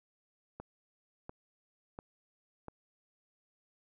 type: click train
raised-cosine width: 1 ms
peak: -29 dBFS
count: 4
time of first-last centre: 0.6-2.683 s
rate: 1.44 Hz
effects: none